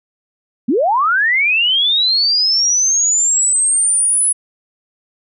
sine linear sweep, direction up, 205.4 to 10280 Hz, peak -11 dBFS, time 0.68-4.33 s, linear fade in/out 10 ms, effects none

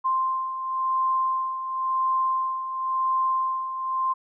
sine beating tone pair, 1046.5 / 1047.45 Hz, C6 / C6, 0 / +2 cents, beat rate 0.95 Hz, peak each -30 / -23 dBFS, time 0.04-4.14 s, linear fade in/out 20 ms, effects none

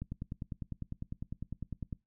click train, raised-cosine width 5 ms, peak -25 dBFS, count 20, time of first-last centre 0.02-1.928 s, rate 9.96 Hz, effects noise-tail reverb RT60 0.2 s tail -22 dB re dry

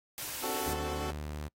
white noise, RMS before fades -39 dBFS, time 0.18-0.73 s, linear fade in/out 0 ms
20% pulse chord, D dominant seventh, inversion third, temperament equal, 261.6 / 293.7 / 370 / 440 Hz, C4 / D4 / F#4 / A4, 0 / 0 / 0 / 0 cents, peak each -38 / -40 / -34 / -34 dBFS, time 0.43-1.11 s, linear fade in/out 5 ms
sawtooth tone, 75 Hz, D2, 37 cents sharp, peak -33 dBFS, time 0.66-1.49 s, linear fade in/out 20 ms
effects noise-tail reverb RT60 0.1 s tail -26 dB re dry + AAC 48 kbps

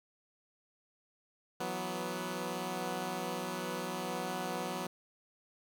10% pulse chord, E suspended second, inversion none, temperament equal with one note detuned, 165.39 / 185 / 246.9 Hz, E3 / F#3 / B3, +6 / 0 / 0 cents, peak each -35 / -30 / -32 dBFS, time 1.6-4.87 s, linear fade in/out 5 ms, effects none

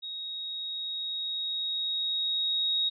sine tone with level ramp, 3772 Hz, A#7, 20 cents sharp, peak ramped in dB -35 to -24 dBFS, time 0.02-2.9 s, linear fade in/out 20 ms, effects none

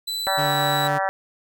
40% pulse tone with pitch glide, 3988 to 3922 Hz, B7 to B7, +16 to -13 cents, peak -24 dBFS, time 0.07-0.88 s, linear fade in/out 10 ms, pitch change -29 cents, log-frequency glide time 0.27-0.51 s
harmonic tone, 192.7 Hz, G3, 29 cents flat, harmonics 3 / 4 / 5 / 6 / 7 / 8 / 9 / 10, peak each -27 / -24 / -30 / -33 / -30 / -31 / -31 / -35 dBFS, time 0.27-1.09 s, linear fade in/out 0 ms
sawtooth tone, 145.6 Hz, D3, 15 cents flat, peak -22 dBFS, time 0.37-0.99 s, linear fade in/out 20 ms
effects none

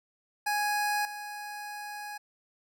25% pulse tone with level steps, 830.6 Hz, G#5, in tune, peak -23 / -34 dBFS, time 0.46-2.18 s, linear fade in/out 10 ms, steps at 1.05 s, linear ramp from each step 2 ms, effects none

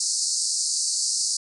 pink band-pass noise, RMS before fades -25 dBFS, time 0-1.37 s, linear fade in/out 5 ms, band 4400 to 9400 Hz, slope 96 dB/octave, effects none

